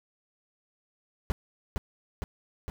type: noise with echo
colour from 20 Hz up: brown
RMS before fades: -26 dBFS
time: 1.3-1.32 s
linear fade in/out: 0 ms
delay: 460 ms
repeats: 3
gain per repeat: -3 dB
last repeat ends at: 2.7 s
effects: none